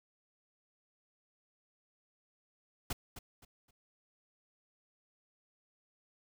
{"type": "noise with echo", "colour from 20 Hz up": "pink", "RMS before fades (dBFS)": -36, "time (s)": [2.9, 2.93], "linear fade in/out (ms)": 5, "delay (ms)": 260, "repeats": 3, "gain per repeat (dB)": -11, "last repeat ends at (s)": 3.71, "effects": []}